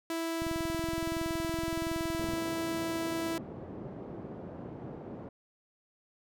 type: tone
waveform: sawtooth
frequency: 329.6 Hz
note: E4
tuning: in tune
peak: -28 dBFS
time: 0.1-3.38 s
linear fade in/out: 2 ms
type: click train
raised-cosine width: 5 ms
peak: -27 dBFS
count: 42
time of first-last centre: 0.42-2.336 s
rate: 21.4 Hz
type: band-pass noise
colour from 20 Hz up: pink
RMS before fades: -43 dBFS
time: 2.19-5.29 s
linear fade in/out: 5 ms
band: 140 to 520 Hz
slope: 12 dB/octave
effects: none